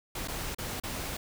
pink noise with dropouts, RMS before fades -36 dBFS, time 0.15-1.17 s, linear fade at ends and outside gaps 5 ms, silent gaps 0.276-0.282 / 0.548-0.584 / 0.8-0.835 s, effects none

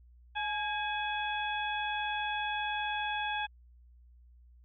harmonic tone with a mistuned harmonic, 845 Hz, G#5, 30 cents sharp, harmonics 1 / 2 / 3 / 4, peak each -34 / -37 / -39 / -40 dBFS, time 0.35-3.47 s, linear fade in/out 20 ms, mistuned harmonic 2, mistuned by -56 cents, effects added 60 Hz sine -55 dBFS peak until 4.64 s

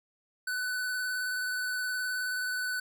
square tone with vibrato, 1499 Hz, F#6, 22 cents sharp, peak -31 dBFS, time 0.47-2.8 s, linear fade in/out 5 ms, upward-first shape square, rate 19 Hz, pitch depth 14 cents each way, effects none

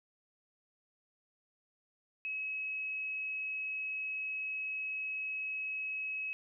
sine tone, 2564 Hz, E7, 49 cents flat, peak -35 dBFS, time 2.25-6.33 s, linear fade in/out 0 ms, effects none

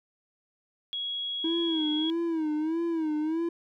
sine tone, 3324 Hz, G#7, 1 cent sharp, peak -30 dBFS, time 0.93-2.1 s, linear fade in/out 0 ms
triangle tone with vibrato, 320 Hz, D#4, 49 cents sharp, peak -24 dBFS, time 1.44-3.49 s, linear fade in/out 5 ms, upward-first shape sine, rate 1.6 Hz, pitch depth 99 cents each way
effects none

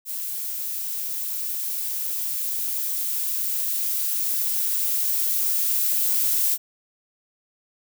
violet noise with level ramp, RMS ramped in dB -30 to -21 dBFS, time 0.05-6.58 s, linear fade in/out 50 ms, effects none

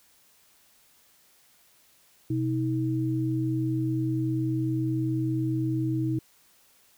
sine tone pair together, 126.4 / 318.5 Hz, B2 / D#4, +41 / +41 cents, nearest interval octave + major third, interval 1600 cents, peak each -27 dBFS, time 2.3-6.19 s, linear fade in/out 5 ms, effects white hiss -61 dBFS RMS until 6.97 s

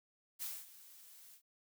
blue noise with ADSR envelope, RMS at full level -41 dBFS, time 0.39-1.42 s, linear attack 34 ms, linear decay 230 ms, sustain -17 dB, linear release 87 ms, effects none

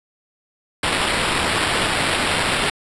blue noise with sample-and-hold, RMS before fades -20 dBFS, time 0.83-2.7 s, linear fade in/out 5 ms, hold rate 6300 Hz, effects resampled to 24000 Hz

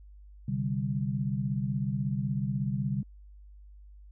sine chord, C suspended second, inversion none, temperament just, 130.81 / 147.16 / 196.22 Hz, C3 / D3 / G3, 0 / +4 / +2 cents, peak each -31 / -33 / -32 dBFS, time 0.48-3.03 s, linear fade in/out 5 ms, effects added 50 Hz sine -48 dBFS peak until 4.11 s

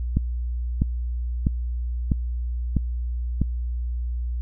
click train, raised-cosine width 5 ms, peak -8 dBFS, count 6, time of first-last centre 0.17-3.417 s, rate 1.54 Hz, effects added 60 Hz sine -24 dBFS peak until 4.41 s

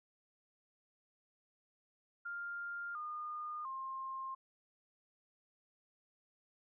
sine tone with pitch steps, 1400 / 1218.8 / 1061 Hz, F6 / D#6 / C6, +4 / -36 / +24 cents, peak -40 dBFS, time 2.25-4.35 s, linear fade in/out 10 ms, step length 700 ms, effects none

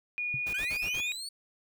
sine tone with pitch glide, 2447 to 2467 Hz, D#7 to D#7, -29 to -15 cents, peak -30 dBFS, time 0.18-1.12 s, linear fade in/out 0 ms, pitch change +14 cents, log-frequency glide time 0.3-0.77 s
sine tone with exponential decay, 130.81 Hz, C3, in tune, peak -31 dBFS, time 0.34-0.43 s, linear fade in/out 2 ms, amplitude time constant 18 ms
pink noise bursts, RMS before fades -43 dBFS, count 5, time 0.46-1.011 s, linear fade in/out 10 ms, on 75 ms, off 44 ms
30% pulse linear sweep, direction up, 1466 to 4507 Hz, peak -34 dBFS, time 0.54-1.29 s, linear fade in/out 5 ms
effects none

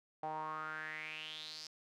sawtooth tone with band-pass filter sweep, 155.56 Hz, D#3, in tune, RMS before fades -44 dBFS, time 0.23-1.67 s, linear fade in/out 2 ms, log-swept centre 760 to 5200 Hz, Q 6.3, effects none

